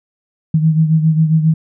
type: beating tone pair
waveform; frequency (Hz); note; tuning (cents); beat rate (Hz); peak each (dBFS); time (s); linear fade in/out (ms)
sine; 157.6 / 165; D#3 / E3; +23 / +2; 7.4; -10 / -17; 0.54-1.54; 5
effects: none